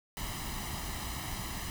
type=noise with comb filter; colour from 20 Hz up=pink; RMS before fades=-38 dBFS; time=0.17-1.7 s; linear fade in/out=0 ms; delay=1 ms; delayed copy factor=+0.65; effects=none